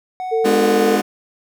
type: tone with pitch glide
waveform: triangle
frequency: 741 to 733.3 Hz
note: F#5 to F#5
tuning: +2 to -16 cents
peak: -21 dBFS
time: 0.2-1.01 s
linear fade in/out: 0 ms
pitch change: -18 cents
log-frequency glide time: 0.4-0.76 s
type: tone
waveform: sine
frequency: 450 Hz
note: A4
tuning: 39 cents sharp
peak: -15 dBFS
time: 0.31-0.97 s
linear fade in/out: 20 ms
type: chord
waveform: 30% pulse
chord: G# diminished seventh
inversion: none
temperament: just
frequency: 207.7 / 249.2 / 299 / 358.8 Hz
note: G#3 / B3 / D4 / F4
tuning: 0 / +16 / +31 / +47 cents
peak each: -17 / -21 / -19 / -20 dBFS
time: 0.44-1.02 s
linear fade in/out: 20 ms
effects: none